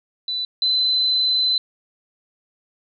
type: tone pair in turn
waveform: sine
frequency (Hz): 3986 / 4037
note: B7 / B7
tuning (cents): +15 / +37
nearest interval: unison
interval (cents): 22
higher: second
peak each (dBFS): -22 / -16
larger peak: second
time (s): 0.28-0.45 / 0.62-1.58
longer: second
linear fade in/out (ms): 2
effects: none